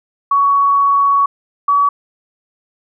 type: tone pair in turn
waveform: sine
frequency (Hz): 1121 / 1137.3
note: C#6 / C#6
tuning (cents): +19 / +44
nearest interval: unison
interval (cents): 25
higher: second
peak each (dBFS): -9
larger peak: neither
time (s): 0.31-1.26 / 1.68-1.89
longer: first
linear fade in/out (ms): 5
effects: none